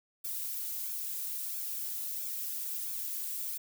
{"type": "noise with flanger", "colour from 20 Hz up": "violet", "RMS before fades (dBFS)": -37, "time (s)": [0.24, 3.58], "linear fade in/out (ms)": 10, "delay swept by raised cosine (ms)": [1, 3.7], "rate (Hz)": 1.5, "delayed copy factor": -0.75, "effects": []}